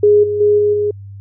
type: tone with level steps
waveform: sine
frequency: 415.3 Hz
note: G#4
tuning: in tune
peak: -6 / -15 / -8 / -10 / -13 dBFS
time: 0.03-0.91 s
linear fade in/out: 5 ms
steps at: 0.23 / 0.4 / 0.58 / 0.73 s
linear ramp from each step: 10 ms
effects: added 99 Hz sine -30 dBFS peak until 1.2 s